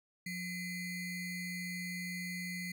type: ring-modulated tone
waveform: square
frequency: 1108.7 Hz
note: C#6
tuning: in tune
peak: -36 dBFS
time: 0.26-2.72 s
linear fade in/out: 5 ms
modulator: 930 Hz
effects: none